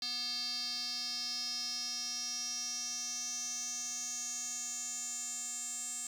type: tone with band-pass filter sweep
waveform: square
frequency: 244.1 Hz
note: B3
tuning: 20 cents flat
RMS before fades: -39 dBFS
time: 0.02-6.07 s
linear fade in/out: 2 ms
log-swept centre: 4500 to 7700 Hz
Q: 9
effects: 10-bit